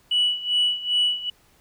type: tone with tremolo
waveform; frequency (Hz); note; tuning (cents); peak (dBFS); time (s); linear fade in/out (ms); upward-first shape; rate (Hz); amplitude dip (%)
sine; 2948; F#7; -7; -15; 0.11-1.3; 5; sine; 2.5; 85
effects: tanh soft clip ceiling -14 dBFS + pink hiss -59 dBFS RMS until 1.6 s